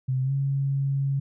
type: tone with pitch glide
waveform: sine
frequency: 130.1 to 137.84 Hz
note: C3 to C#3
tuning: -9 to -9 cents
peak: -22 dBFS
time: 0.08-1.2 s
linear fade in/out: 10 ms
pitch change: +100 cents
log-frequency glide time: 0.23-0.32 s
effects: none